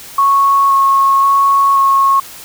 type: tone with vibrato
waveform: sine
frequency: 1099 Hz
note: C#6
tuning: 15 cents flat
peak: -7 dBFS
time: 0.18-2.2 s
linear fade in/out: 5 ms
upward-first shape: square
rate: 0.95 Hz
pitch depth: 9 cents each way
effects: white hiss -33 dBFS RMS until 2.44 s